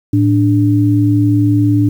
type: tone pair together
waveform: sine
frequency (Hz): 110.35 / 293.4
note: A2 / D4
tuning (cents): +5 / -2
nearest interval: octave + perfect fourth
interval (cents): 1693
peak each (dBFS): -11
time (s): 0.13-1.89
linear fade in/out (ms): 5
effects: 7-bit